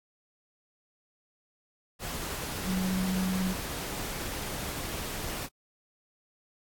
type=tone in noise; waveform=sine; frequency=186.6 Hz; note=F#3; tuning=15 cents sharp; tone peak=-27 dBFS; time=2.64-3.55 s; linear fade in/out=50 ms; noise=pink; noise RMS=-36 dBFS; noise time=1.99-5.49 s; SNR=+6 dB; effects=AAC 64 kbps